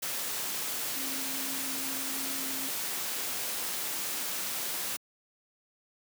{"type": "tone in noise", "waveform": "sine", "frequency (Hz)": 267.6, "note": "C4", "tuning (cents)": 39, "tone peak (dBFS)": -42, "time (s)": [0.96, 2.69], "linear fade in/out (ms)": 10, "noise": "white", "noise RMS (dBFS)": -34, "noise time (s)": [0.02, 4.97], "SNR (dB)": -11, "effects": ["high-pass 150 Hz 12 dB/octave"]}